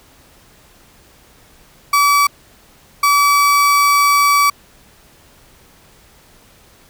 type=tone bursts at uneven times; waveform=35% pulse; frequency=1147 Hz; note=D6; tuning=41 cents flat; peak=-8 dBFS; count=2; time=1.93-2.27 / 3.03-4.5 s; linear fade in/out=5 ms; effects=pink hiss -48 dBFS RMS until 6.89 s